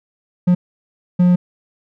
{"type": "tone bursts at uneven times", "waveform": "triangle", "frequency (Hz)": 178.5, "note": "F3", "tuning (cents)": 38, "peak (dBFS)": -7, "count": 2, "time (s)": [[0.47, 0.55], [1.19, 1.36]], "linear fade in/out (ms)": 10, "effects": []}